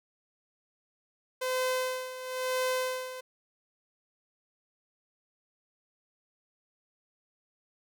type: tone with tremolo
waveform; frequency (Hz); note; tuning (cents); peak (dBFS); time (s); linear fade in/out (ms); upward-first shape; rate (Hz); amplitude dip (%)
sawtooth; 512; C5; -38; -23; 1.41-3.21; 10; sine; 1; 75
effects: none